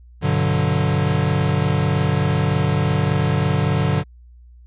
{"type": "chord", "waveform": "square", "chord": "G major seventh", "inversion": "none", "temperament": "equal", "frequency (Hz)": [98, 123.47, 146.83, 185], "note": ["G2", "B2", "D3", "F#3"], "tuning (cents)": [0, 0, 0, 0], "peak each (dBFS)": [-23, -25, -20, -25], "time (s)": [0.21, 4.04], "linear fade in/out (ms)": 50, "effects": ["added 60 Hz sine -42 dBFS peak until 4.66 s", "resampled to 8000 Hz"]}